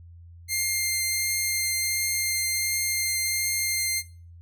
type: tone with vibrato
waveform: 10% pulse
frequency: 2107 Hz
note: C7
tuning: 12 cents sharp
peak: -15 dBFS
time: 0.48-4.03 s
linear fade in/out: 50 ms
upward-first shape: triangle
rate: 1.4 Hz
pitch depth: 8 cents each way
effects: noise-tail reverb RT60 0.4 s tail -19 dB re dry + added 85 Hz sine -44 dBFS peak until 4.41 s